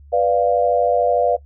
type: chord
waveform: sine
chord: B diminished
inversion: none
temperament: equal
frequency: 493.9 / 587.3 / 698.5 Hz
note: B4 / D5 / F5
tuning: 0 / 0 / 0 cents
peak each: -18 dBFS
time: 0.12-1.37 s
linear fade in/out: 20 ms
effects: noise-tail reverb RT60 0.1 s tail -18 dB re dry + added 71 Hz sine -41 dBFS peak until 1.45 s